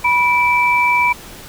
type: tone pair together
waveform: sine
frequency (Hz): 978 / 2326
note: B5 / D7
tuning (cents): -17 / -17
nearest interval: octave + minor third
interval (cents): 1500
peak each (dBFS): -14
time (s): 0.04-1.13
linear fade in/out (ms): 10
effects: pink hiss -36 dBFS RMS until 1.48 s